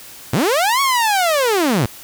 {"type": "linear two-way sweep", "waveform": "sawtooth", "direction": "up then down", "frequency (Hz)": [97, 1125, 97], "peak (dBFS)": -10, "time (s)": [0.33, 1.86], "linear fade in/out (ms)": 5, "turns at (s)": 0.81, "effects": ["white hiss -38 dBFS RMS until 2.03 s"]}